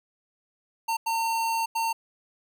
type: tone bursts at uneven times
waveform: square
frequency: 909 Hz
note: A#5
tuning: 44 cents flat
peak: -25 dBFS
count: 3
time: 0.88-0.97 / 1.06-1.66 / 1.75-1.93 s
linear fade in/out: 10 ms
effects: none

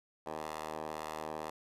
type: ring-modulated tone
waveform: 10% pulse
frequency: 77.78 Hz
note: D#2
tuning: in tune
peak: -28 dBFS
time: 0.26-1.5 s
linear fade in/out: 5 ms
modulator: 701 Hz
effects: resampled to 32000 Hz

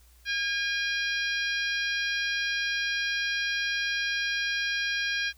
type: harmonic tone with a mistuned harmonic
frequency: 812 Hz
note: G#5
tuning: 39 cents flat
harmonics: 2 / 3 / 4 / 5 / 6 / 7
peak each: -29 / -33 / -35 / -37 / -39 / -40 dBFS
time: 0.25-5.33 s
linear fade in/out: 50 ms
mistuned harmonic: 7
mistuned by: -33 cents
effects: added 60 Hz sine -55 dBFS peak until 5.37 s + white hiss -62 dBFS RMS until 5.37 s

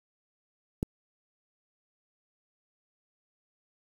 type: click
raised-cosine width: 3 ms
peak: -15 dBFS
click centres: 0.829 s
effects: 7-bit

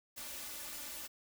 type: noise with comb filter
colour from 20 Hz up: white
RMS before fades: -45 dBFS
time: 0.16-1.08 s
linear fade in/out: 20 ms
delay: 3.4 ms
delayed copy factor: +0.75
effects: none

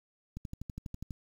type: click train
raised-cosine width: 5 ms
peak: -27 dBFS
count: 10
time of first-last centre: 0.37-1.108 s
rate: 12.2 Hz
effects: 9-bit

